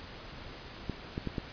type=clicks; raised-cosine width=3 ms; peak=-20 dBFS; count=4; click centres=0.897 / 1.179 / 1.273 / 1.382 s; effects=pink hiss -46 dBFS RMS until 1.52 s + resampled to 11025 Hz